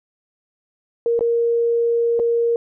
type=tone with dropouts; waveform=sine; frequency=467.7 Hz; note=A#4; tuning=6 cents sharp; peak=-15 dBFS; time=1.06-2.56 s; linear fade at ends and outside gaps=1 ms; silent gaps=1.192-1.208 / 2.193-2.198 s; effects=none